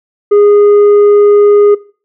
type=tone with tanh clipping; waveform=sine; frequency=411.5 Hz; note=G#4; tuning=16 cents flat; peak=-4 dBFS; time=0.31-1.75 s; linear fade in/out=10 ms; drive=4 dB; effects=noise-tail reverb RT60 0.4 s tail -20 dB re dry